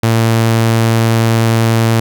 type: tone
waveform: sawtooth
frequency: 113.8 Hz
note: A#2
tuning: 41 cents flat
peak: -5 dBFS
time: 0.03-2 s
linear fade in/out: 5 ms
effects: none